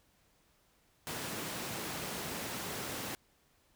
pink high-pass noise, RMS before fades -40 dBFS, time 1.07-3.15 s, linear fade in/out 0 ms, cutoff 130 Hz, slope 12 dB/octave, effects pink hiss -70 dBFS RMS until 3.75 s

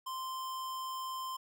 square tone, 1042 Hz, C6, 7 cents flat, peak -38 dBFS, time 0.06-1.37 s, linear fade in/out 10 ms, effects none

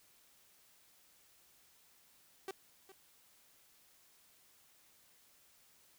sawtooth tone with echo, 384.9 Hz, G4, 32 cents flat, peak -36 dBFS, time 2.48-2.51 s, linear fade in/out 2 ms, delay 410 ms, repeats 1, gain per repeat -15 dB, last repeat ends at 2.92 s, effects white hiss -67 dBFS RMS until 5.98 s

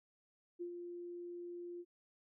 sine tone with ADSR envelope, 349.2 Hz, F4, in tune, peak -39 dBFS, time 0.59-1.85 s, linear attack 25 ms, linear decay 88 ms, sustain -5 dB, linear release 48 ms, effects none

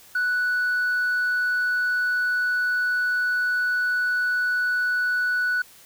sine tone, 1480 Hz, F#6, in tune, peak -18 dBFS, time 0.15-5.62 s, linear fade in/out 5 ms, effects tanh soft clip ceiling -19 dBFS + white hiss -50 dBFS RMS until 5.85 s

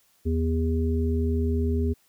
harmonic tone, 80.9 Hz, E2, 32 cents flat, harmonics 1 / 3 / 5, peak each -23 / -28 / -30 dBFS, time 0.25-1.94 s, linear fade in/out 20 ms, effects white hiss -64 dBFS RMS until 2.08 s

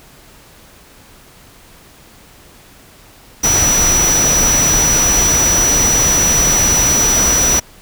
sine tone in noise, 5890 Hz, F#8, 9 cents flat, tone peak -11 dBFS, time 3.43-7.6 s, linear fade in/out 10 ms, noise pink, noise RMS -17 dBFS, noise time 3.43-7.6 s, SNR +3 dB, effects pink hiss -43 dBFS RMS until 7.81 s

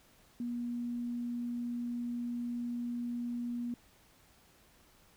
sine tone, 240 Hz, B3, 49 cents flat, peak -34 dBFS, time 0.4-3.74 s, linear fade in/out 2 ms, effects pink hiss -64 dBFS RMS until 5.16 s

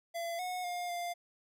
square tone with pitch steps, 678 / 729 / 709 / 698 Hz, E5 / F#5 / F5 / F5, +49 / -26 / +26 / -1 cents, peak -36 dBFS, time 0.14-1.14 s, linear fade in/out 20 ms, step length 250 ms, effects none

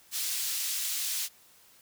pink high-pass noise, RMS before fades -32 dBFS, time 0.11-1.29 s, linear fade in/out 50 ms, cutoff 4100 Hz, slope 12 dB/octave, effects white hiss -59 dBFS RMS until 1.81 s

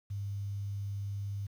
sine tone with quantisation, 100.1 Hz, G2, 37 cents sharp, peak -34 dBFS, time 0.1-1.47 s, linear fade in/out 10 ms, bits 10, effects none

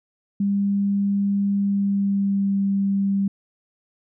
sine tone with pitch glide, 200 to 197.25 Hz, G3 to G3, +35 to +11 cents, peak -18 dBFS, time 0.4-3.28 s, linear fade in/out 5 ms, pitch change -24 cents, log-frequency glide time 1.56-2.59 s, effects none

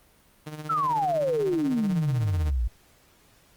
sawtooth tone with tremolo, 152.8 Hz, D#3, 31 cents flat, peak -29 dBFS, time 0.46-2.51 s, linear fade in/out 10 ms, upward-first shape sine, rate 16 Hz, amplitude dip 65%
sine exponential sweep, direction down, 1379 to 53 Hz, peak -22 dBFS, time 0.69-2.68 s, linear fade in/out 10 ms
effects pink hiss -59 dBFS RMS until 3.56 s + Opus 32 kbps

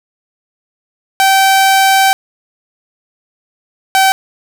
sawtooth tone pair in turn, 774 / 769.5 Hz, G5 / G5, -22 / -32 cents, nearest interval unison, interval 10 cents, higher first, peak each -3 dBFS, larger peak neither, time 1.2-2.13 / 3.95-4.12 s, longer first, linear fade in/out 0 ms, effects none

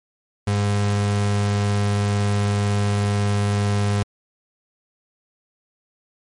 35% pulse tone, 102 Hz, G#2, 31 cents flat, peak -16 dBFS, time 0.47-4.03 s, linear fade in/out 5 ms, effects MP3 48 kbps

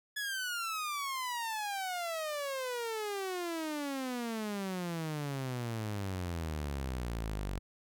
sawtooth exponential sweep, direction down, 1712 to 46.25 Hz, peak -31 dBFS, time 0.16-7.59 s, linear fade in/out 10 ms, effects none

